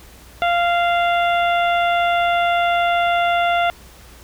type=harmonic tone; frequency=694 Hz; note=F5; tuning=11 cents flat; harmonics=1 / 2 / 3 / 4 / 5; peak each=-16 / -22 / -26 / -28 / -30 dBFS; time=0.42-3.7 s; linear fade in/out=0 ms; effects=added 60 Hz sine -45 dBFS peak until 4.23 s + pink hiss -45 dBFS RMS until 4.23 s